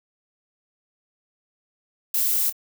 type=noise with echo; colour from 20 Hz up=violet; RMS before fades=-22 dBFS; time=2.14-2.5 s; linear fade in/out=5 ms; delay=26 ms; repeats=1; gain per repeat=-13 dB; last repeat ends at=2.526 s; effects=none